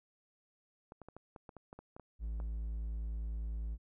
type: clicks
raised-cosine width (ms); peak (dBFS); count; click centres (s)
1; -35; 12; 0.921 / 1.017 / 1.086 / 1.166 / 1.362 / 1.492 / 1.567 / 1.729 / 1.79 / 1.965 / 1.997 / 2.401
type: tone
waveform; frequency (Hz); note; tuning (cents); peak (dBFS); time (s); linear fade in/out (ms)
triangle; 55; A1; 0; -34; 2.19-3.78; 50
effects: none